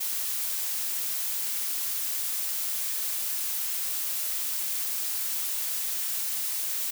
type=noise; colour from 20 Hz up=blue; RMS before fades=-30 dBFS; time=0-6.91 s; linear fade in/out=10 ms; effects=none